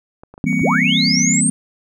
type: clicks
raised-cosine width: 1 ms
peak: -24 dBFS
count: 6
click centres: 0.235 / 0.34 / 0.379 / 0.529 / 0.594 / 0.749 s
type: chord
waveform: sine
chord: C dominant seventh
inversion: first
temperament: equal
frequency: 164.81 / 196 / 233.1 / 261.6 Hz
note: E3 / G3 / Bb3 / C4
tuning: 0 / 0 / 0 / 0 cents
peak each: -21 dBFS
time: 0.44-1.5 s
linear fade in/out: 0 ms
type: tone with pitch glide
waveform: triangle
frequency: 2242 to 2154 Hz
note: C#7 to C7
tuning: +19 to +50 cents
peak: -20 dBFS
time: 0.46-1.41 s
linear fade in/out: 20 ms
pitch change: -69 cents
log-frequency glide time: 0.75-1.01 s
type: linear sweep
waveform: sine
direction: up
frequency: 38.49 to 8870 Hz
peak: -15 dBFS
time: 0.61-1.5 s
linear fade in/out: 10 ms
effects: none